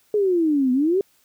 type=exponential two-way sweep; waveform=sine; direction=down then up; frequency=429.5 to 246.9 to 406.7 Hz; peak=-16 dBFS; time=0.14-1.01 s; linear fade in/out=2 ms; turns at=0.72 s; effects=white hiss -61 dBFS RMS until 1.24 s